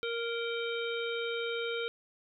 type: harmonic tone with a mistuned harmonic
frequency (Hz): 466.2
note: A#4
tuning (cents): 0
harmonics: 1 / 3 / 5 / 7 / 8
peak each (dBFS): -34 / -39 / -41 / -42 / -43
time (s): 0.03-1.88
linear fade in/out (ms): 0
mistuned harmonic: 7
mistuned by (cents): -77
effects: none